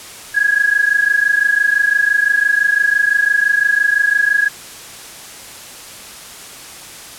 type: tone pair together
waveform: sine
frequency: 1648.1 / 1674 Hz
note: G#6 / G#6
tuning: -14 / +13 cents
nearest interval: unison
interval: 27 cents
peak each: -14 dBFS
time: 0.34-4.49 s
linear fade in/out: 20 ms
effects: white hiss -34 dBFS RMS until 7.18 s + low-pass 11000 Hz 12 dB/octave